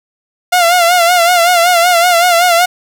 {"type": "tone with vibrato", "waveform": "sawtooth", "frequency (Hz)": 698.5, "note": "F5", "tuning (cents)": 0, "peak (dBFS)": -3, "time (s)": [0.52, 2.66], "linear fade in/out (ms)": 10, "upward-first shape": "sine", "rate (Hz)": 5.3, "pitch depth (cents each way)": 71, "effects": ["7-bit"]}